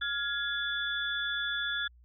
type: tone cluster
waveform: sine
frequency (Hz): 1408 / 1674 / 3453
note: F6 / G#6 / A7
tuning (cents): +14 / +13 / -33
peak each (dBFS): -35 / -34 / -34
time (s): 0.01-1.88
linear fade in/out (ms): 10
effects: added 60 Hz sine -55 dBFS peak until 2.04 s